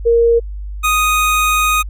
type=tone pair in turn; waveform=sine / 25% pulse; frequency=466.2 / 1244.6 Hz; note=A#4 / D#6; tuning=0 / 0 cents; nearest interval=octave + perfect fourth; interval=1700 cents; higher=second; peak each=-8 dBFS; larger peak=neither; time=0.05-0.4 / 0.83-1.83 s; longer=second; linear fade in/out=20 ms; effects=added 50 Hz sine -23 dBFS peak until 1.89 s